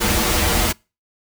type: noise with comb filter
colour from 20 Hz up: pink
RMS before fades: -18 dBFS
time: 0-0.73 s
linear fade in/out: 20 ms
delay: 7.4 ms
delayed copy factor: -1
effects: noise-tail reverb RT60 0.3 s tail -26 dB re dry